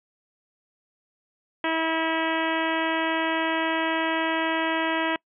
harmonic tone, 323.7 Hz, E4, 31 cents flat, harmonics 1 / 2 / 3 / 4 / 5 / 6 / 7 / 8 / 9 / 10, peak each -28 / -30 / -29 / -35 / -32 / -32 / -37 / -36 / -38 / -38 dBFS, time 1.64-5.16 s, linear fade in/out 2 ms, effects noise-tail reverb RT60 0.1 s tail -26 dB re dry

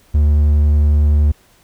triangle tone, 74.1 Hz, D2, 16 cents sharp, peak -7 dBFS, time 0.14-1.32 s, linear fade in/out 10 ms, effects pink hiss -52 dBFS RMS until 1.63 s

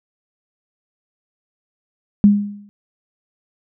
sine tone with exponential decay, 204.3 Hz, G#3, 28 cents flat, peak -4 dBFS, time 2.24-2.69 s, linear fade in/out 0 ms, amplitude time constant 97 ms, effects none

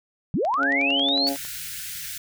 sine linear sweep, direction up, 123.47 to 4531 Hz, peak -20 dBFS, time 0.34-1.29 s, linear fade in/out 0 ms
click train, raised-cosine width 0.2 ms, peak -21 dBFS, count 12, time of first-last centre 0.45-1.45 s, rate 11 Hz
harmonic tone, 138.8 Hz, C#3, 3 cents sharp, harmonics 2 / 3 / 4 / 5 / 6, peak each -26 / -38 / -31 / -31 / -37 dBFS, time 0.57-1.37 s, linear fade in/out 50 ms
white band-stop noise, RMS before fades -34 dBFS, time 1.27-2.18 s, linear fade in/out 5 ms, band 170 to 1400 Hz, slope 96 dB/octave
effects none

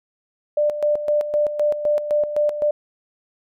sine tone with tremolo, 594 Hz, D5, 20 cents sharp, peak -15 dBFS, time 0.57-2.71 s, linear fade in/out 5 ms, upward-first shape square, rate 3.9 Hz, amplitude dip 65%, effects none

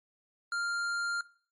sine tone with hard clipping, 1396.9 Hz, F6, in tune, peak -32 dBFS, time 0.52-1.21 s, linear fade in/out 2 ms, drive 11 dB, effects noise-tail reverb RT60 0.5 s tail -20 dB re dry + MP3 48 kbps

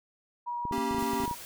sine tone with vibrato, 959 Hz, A#5, 49 cents sharp, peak -31 dBFS, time 0.46-1.35 s, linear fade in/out 20 ms, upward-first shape triangle, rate 6.6 Hz, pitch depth 8 cents each way
clicks, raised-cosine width 3 ms, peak -25 dBFS, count 12, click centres 0.653 / 0.712 / 0.78 / 0.911 / 0.947 / 0.983 / 1.026 / 1.134 / 1.203 / 1.237 / 1.279 / 1.312 s
square chord, G diminished, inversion first, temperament equal, 233.1 / 277.2 / 392 Hz, Bb3 / Db4 / G4, 0 / 0 / 0 cents, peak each -35 dBFS, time 0.72-1.26 s, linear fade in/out 5 ms
white noise, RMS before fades -44 dBFS, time 0.99-1.45 s, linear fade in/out 0 ms
effects none

